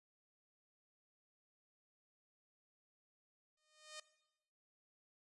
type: tone with exponential growth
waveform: 5% pulse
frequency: 614 Hz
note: D#5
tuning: 23 cents flat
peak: -35 dBFS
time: 3.57-4 s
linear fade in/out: 5 ms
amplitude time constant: 92 ms
effects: noise-tail reverb RT60 0.9 s tail -17 dB re dry + resampled to 24000 Hz

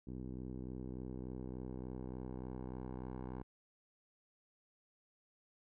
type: tone with low-pass filter sweep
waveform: 10% pulse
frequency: 63.4 Hz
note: B1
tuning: 46 cents sharp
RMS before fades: -45 dBFS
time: 0.07-3.43 s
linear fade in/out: 5 ms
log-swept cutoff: 310 to 950 Hz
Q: 1.1
effects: none

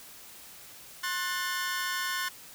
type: chord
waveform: sawtooth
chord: F# diminished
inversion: second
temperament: just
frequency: 1065.6 / 1480 / 1776 Hz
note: C6 / F#6 / A6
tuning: +31 / 0 / +16 cents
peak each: -31 dBFS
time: 1.03-2.29 s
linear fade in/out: 10 ms
effects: white hiss -49 dBFS RMS until 2.54 s

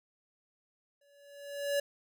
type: tone with exponential growth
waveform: square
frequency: 569 Hz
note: C#5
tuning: 45 cents sharp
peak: -27 dBFS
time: 1.01-1.8 s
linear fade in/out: 5 ms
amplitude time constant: 170 ms
effects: none

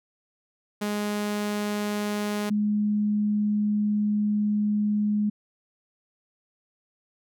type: tone pair in turn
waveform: sawtooth / sine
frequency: 207.7 / 209 Hz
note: G#3 / G#3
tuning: 0 / +11 cents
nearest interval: unison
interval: 11 cents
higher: second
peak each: -22 / -21 dBFS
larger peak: second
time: 0.81-2.5 / 2.5-5.3 s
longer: second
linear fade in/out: 10 ms
effects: none

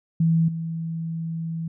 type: tone with level steps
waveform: sine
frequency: 164 Hz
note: E3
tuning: 9 cents flat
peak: -16 / -26 dBFS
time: 0.2-1.68 s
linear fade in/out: 5 ms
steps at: 0.48 s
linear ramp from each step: 5 ms
effects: none

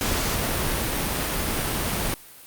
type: noise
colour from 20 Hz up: pink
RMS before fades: -25 dBFS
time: 0.01-2.14 s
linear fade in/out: 0 ms
effects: white hiss -46 dBFS RMS until 2.46 s + Opus 48 kbps

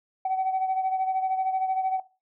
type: beating tone pair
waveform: sine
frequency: 756 / 769 Hz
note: F#5 / G5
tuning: +37 / -33 cents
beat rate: 13 Hz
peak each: -24 / -29 dBFS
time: 0.25-2 s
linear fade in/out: 5 ms
effects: noise-tail reverb RT60 0.3 s tail -17 dB re dry + tanh soft clip ceiling -19 dBFS

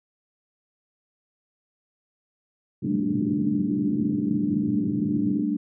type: band-pass noise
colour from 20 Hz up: pink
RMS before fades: -31 dBFS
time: 2.82-5.44 s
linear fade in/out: 10 ms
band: 110 to 360 Hz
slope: 48 dB/octave
type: chord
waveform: sine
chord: G suspended second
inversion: none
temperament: equal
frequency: 196 / 220 / 293.7 Hz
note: G3 / A3 / D4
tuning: 0 / 0 / 0 cents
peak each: -28 / -27 / -25 dBFS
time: 2.86-5.57 s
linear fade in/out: 10 ms
effects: none

